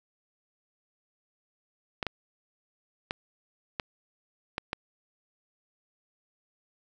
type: clicks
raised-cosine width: 0.3 ms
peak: -14 dBFS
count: 6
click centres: 2.028 / 2.067 / 3.109 / 3.798 / 4.581 / 4.731 s
effects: none